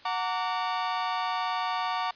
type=tone cluster; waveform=40% pulse; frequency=735 / 917 / 1156 Hz; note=F#5 / A#5 / D6; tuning=-12 / -29 / -28 cents; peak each=-31 dBFS; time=0.05-2.11 s; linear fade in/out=5 ms; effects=white hiss -53 dBFS RMS until 2.15 s + resampled to 11025 Hz